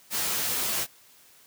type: noise with comb filter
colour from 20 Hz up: white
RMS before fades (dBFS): -28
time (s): 0.1-0.87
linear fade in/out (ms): 50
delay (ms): 14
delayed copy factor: +0.7
effects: white hiss -56 dBFS RMS until 1.46 s + high-pass 80 Hz 12 dB/octave